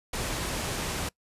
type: low-pass noise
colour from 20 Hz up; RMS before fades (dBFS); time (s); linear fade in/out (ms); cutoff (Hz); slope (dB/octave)
pink; -32; 0.13-1.09; 5; 12000; 24
effects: noise-tail reverb RT60 0.1 s tail -23 dB re dry + resampled to 32000 Hz